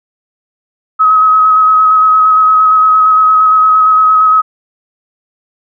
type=tone with vibrato; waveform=sine; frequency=1274 Hz; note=D#6; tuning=41 cents sharp; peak=-4 dBFS; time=0.99-4.42 s; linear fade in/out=20 ms; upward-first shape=square; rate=8.7 Hz; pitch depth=13 cents each way; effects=none